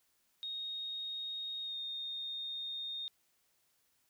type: tone with pitch glide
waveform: sine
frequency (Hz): 3729 to 3682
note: A#7 to A#7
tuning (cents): 0 to -22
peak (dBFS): -38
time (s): 0.43-3.08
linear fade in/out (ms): 0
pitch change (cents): -22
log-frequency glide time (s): 1.62-1.76
effects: white hiss -75 dBFS RMS until 4.09 s

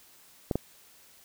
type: clicks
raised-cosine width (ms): 2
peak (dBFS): -13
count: 2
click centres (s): 0.512 / 0.556
effects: white hiss -57 dBFS RMS until 1.24 s

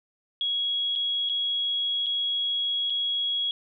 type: tone with dropouts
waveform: sine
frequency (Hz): 3322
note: G#7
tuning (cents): 0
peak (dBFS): -24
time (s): 0.41-3.51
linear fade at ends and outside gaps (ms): 1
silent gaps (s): 0.954-0.959 / 1.29-1.296 / 2.061-2.066 / 2.899-2.903
effects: none

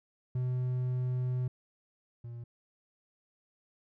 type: tone pair in turn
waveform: triangle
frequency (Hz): 126.2 / 118.51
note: B2 / A#2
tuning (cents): +38 / +29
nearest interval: minor second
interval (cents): 109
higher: first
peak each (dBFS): -27 / -38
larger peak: first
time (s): 0.35-1.48 / 2.24-2.44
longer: first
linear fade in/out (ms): 5
effects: none

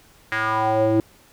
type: tone with band-pass filter sweep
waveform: square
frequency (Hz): 110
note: A2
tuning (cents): 0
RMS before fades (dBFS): -20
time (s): 0.32-1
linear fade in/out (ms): 0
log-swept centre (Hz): 1800 to 360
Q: 3.7
effects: pink hiss -53 dBFS RMS until 1.32 s

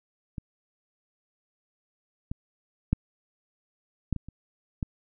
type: clicks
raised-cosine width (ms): 5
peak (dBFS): -22 / -20 / -9 / -13 / -21 / -29 / -17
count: 7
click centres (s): 0.382 / 2.315 / 2.93 / 4.127 / 4.163 / 4.286 / 4.828
effects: none

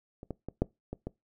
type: clicks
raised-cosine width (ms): 2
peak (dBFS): -30 / -22 / -24 / -12 / -23 / -22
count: 6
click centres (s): 0.231 / 0.307 / 0.486 / 0.62 / 0.93 / 1.07
effects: noise-tail reverb RT60 0.2 s tail -22 dB re dry

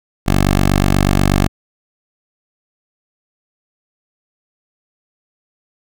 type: tone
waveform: 10% pulse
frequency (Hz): 48.22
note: G1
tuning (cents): -28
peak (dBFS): -3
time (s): 0.26-1.48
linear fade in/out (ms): 20
effects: none

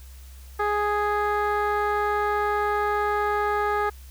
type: tone with low-pass filter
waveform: 15% pulse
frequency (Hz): 415.3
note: G#4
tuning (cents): 0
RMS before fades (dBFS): -24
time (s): 0.59-3.9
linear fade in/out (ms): 10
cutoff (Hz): 1600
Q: 1.1
effects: added 65 Hz sine -41 dBFS peak until 4.1 s + white hiss -53 dBFS RMS until 4.1 s

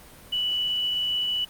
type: tone with quantisation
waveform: sine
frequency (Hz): 2960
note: F#7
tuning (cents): 0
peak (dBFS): -23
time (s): 0.32-1.45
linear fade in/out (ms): 10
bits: 8
effects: pink hiss -48 dBFS RMS until 1.49 s + Opus 32 kbps

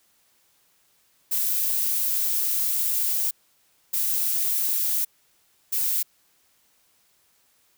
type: noise bursts at uneven times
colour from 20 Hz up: violet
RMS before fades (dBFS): -24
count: 3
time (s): 1.31-3.31 / 3.93-5.05 / 5.72-6.03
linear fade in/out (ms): 10
effects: white hiss -64 dBFS RMS until 7.77 s

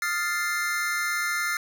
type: chord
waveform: square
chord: F dominant seventh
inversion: third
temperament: equal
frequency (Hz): 1244.5 / 1396.9 / 1760 / 2093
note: Eb6 / F6 / A6 / C7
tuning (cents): 0 / 0 / 0 / 0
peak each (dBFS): -36 / -30 / -32 / -30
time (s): 0.02-1.57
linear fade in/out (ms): 2
effects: none

